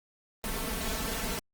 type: noise with comb filter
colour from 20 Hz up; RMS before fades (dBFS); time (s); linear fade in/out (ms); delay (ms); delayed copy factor
pink; -33; 0.44-1.39; 0; 4.5; +0.9
effects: Opus 24 kbps